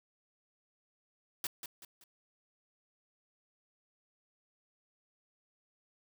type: noise with echo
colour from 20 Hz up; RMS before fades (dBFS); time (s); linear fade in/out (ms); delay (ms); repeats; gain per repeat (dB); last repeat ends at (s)
white; -36; 1.44-1.47; 2; 190; 3; -8; 2.04
effects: none